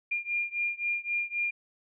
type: beating tone pair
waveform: sine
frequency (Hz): 2404 / 2407.8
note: D7 / D7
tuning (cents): +40 / +43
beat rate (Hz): 3.8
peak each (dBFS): -31 / -32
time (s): 0.11-1.51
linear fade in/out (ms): 10
effects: none